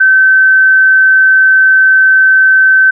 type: tone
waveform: sine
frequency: 1538 Hz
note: G6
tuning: 33 cents flat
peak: -3 dBFS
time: 0-2.91 s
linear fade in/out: 10 ms
effects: none